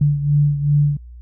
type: beating tone pair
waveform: sine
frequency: 145.2 / 147.8 Hz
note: D3 / D3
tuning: -19 / +11 cents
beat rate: 2.6 Hz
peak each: -14 / -20 dBFS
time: 0.01-0.97 s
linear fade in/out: 5 ms
effects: added 60 Hz sine -35 dBFS peak until 1.21 s